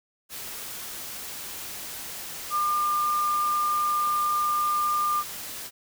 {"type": "tone in noise", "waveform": "sine", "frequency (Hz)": 1200, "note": "D6", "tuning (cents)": 37, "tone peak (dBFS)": -22, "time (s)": [2.5, 5.24], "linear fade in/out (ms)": 50, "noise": "white", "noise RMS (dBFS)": -37, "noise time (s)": [0.29, 5.71], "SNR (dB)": 12, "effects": []}